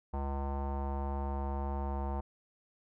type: tone with low-pass filter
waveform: square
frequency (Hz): 69.3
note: C#2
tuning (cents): 0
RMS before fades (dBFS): -35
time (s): 0.13-2.21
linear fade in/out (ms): 10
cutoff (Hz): 880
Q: 4.3
effects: none